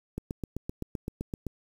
click train, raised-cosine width 3 ms, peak -20 dBFS, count 11, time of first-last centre 0.18-1.467 s, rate 7.77 Hz, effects 8-bit

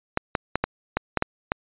clicks, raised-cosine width 0.5 ms, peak -6 dBFS, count 8, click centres 0.174 / 0.352 / 0.556 / 0.64 / 0.97 / 1.173 / 1.224 / 1.519 s, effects resampled to 8000 Hz

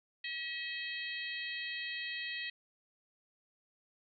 harmonic tone with a mistuned harmonic, 640 Hz, D#5, 49 cents sharp, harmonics 3 / 4 / 5 / 6 / 7, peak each -41 / -43 / -45 / -47 / -48 dBFS, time 0.24-2.5 s, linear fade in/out 5 ms, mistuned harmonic 7, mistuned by -60 cents, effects none

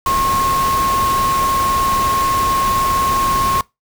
sine tone in noise, 1081 Hz, C#6, 44 cents flat, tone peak -14 dBFS, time 0.06-3.61 s, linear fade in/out 2 ms, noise pink, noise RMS -23 dBFS, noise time 0.06-3.61 s, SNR +6 dB, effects noise-tail reverb RT60 0.2 s tail -22 dB re dry

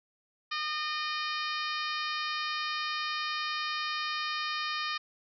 harmonic tone with a mistuned harmonic, 610 Hz, D#5, 34 cents flat, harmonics 2 / 3 / 4 / 5 / 6 / 7 / 8 / 9, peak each -35 / -38 / -39 / -41 / -41 / -43 / -41 / -47 dBFS, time 0.51-4.98 s, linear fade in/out 10 ms, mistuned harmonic 6, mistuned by +28 cents, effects none

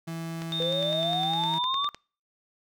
35% pulse tone, 164.81 Hz, E3, in tune, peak -31 dBFS, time 0.07-1.59 s, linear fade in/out 10 ms
click train, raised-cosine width 0.2 ms, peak -21 dBFS, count 16, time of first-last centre 0.42-1.946 s, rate 9.83 Hz
sine tone with vibrato, 3626 Hz, A#7, 49 cents flat, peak -28 dBFS, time 0.52-1.88 s, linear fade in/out 5 ms, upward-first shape sine, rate 5.2 Hz, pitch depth 16 cents each way
sine exponential sweep, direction up, 493.9 to 1187 Hz, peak -27 dBFS, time 0.6-1.89 s, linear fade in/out 0 ms
effects noise-tail reverb RT60 0.4 s tail -26 dB re dry

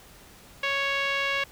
5% pulse tone with low-pass filter, 554.4 Hz, C#5, in tune, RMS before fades -27 dBFS, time 0.63-1.44 s, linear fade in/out 5 ms, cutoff 2500 Hz, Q 1.7, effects pink hiss -51 dBFS RMS until 1.51 s

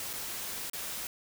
white noise with dropouts, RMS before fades -38 dBFS, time 0-1.07 s, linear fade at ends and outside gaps 1 ms, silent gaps 0.131-0.135 / 0.698-0.733 s, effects none

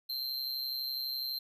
square tone with amplitude modulation, 4138 Hz, C8, 20 cents flat, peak -31 dBFS, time 0.09-1.39 s, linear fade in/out 10 ms, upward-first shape sine, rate 132 Hz, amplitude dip 75%, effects none

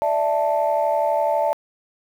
sine chord, D suspended second, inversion none, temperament equal, 587.3 / 659.3 / 880 Hz, D5 / E5 / A5, 0 / 0 / 0 cents, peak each -21 dBFS, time 0.02-1.53 s, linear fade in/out 0 ms, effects tanh soft clip ceiling -10 dBFS + 8-bit

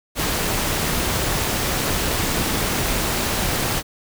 pink noise with amplitude modulation, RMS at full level -20 dBFS, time 0.15-3.83 s, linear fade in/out 50 ms, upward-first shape sine, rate 225 Hz, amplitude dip 40%, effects none

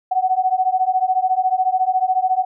sine beating tone pair, 740 / 754 Hz, F#5 / F#5, 0 / +32 cents, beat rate 14 Hz, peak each -18 / -18 dBFS, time 0.11-2.45 s, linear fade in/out 10 ms, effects none

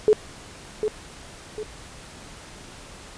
sine tone with echo, 427.2 Hz, G#4, 49 cents sharp, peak -12 dBFS, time 0.08-0.13 s, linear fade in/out 0 ms, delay 750 ms, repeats 2, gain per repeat -8 dB, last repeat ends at 1.63 s, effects pink hiss -43 dBFS RMS until 3.17 s + resampled to 22050 Hz

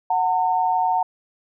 sine tone pair together, 740 / 907.6 Hz, F#5 / A#5, 0 / -47 cents, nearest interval major third, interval 353 cents, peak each -20 dBFS, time 0.1-1.03 s, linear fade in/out 5 ms, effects none

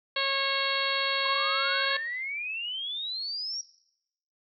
harmonic tone, 547 Hz, C#5, 23 cents flat, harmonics 1 / 2 / 3 / 4 / 5 / 6 / 7 / 8, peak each -34 / -34 / -34 / -34 / -34 / -34 / -34 / -34 dBFS, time 0.16-1.97 s, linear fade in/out 5 ms
sine exponential sweep, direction up, 1045 to 5700 Hz, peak -31 dBFS, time 1.25-3.61 s, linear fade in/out 2 ms
effects noise-tail reverb RT60 0.8 s tail -19 dB re dry

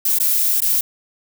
violet noise with dropouts, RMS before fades -17 dBFS, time 0.05-0.81 s, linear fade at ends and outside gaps 5 ms, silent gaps 0.187-0.199 / 0.605-0.618 s, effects none

